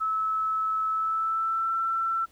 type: tone with pitch glide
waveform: sine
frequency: 1301 to 1340.7 Hz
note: E6 to E6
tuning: -23 to +29 cents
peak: -24 dBFS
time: 0-2.26 s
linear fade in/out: 20 ms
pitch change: +52 cents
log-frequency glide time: 0.89-1.74 s
effects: pink hiss -61 dBFS RMS until 2.31 s